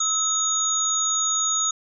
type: tone cluster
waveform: sine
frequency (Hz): 1286 / 3699 / 6710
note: E6 / A#7 / G#8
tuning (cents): -43 / -14 / +17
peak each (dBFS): -28 / -29 / -21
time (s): 0-1.71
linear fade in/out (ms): 5
effects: none